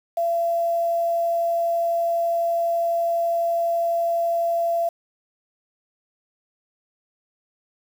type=tone with quantisation; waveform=sine; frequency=678 Hz; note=E5; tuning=49 cents sharp; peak=-19 dBFS; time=0.17-4.89 s; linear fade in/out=5 ms; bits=7; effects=none